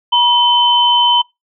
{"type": "tone pair together", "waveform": "sine", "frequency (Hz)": [963, 3060], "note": ["B5", "G7"], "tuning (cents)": [-44, -42], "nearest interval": "octave + minor sixth", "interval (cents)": 2002, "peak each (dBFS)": -11, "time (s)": [0.12, 1.22], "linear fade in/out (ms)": 10, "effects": ["noise-tail reverb RT60 0.2 s tail -24 dB re dry"]}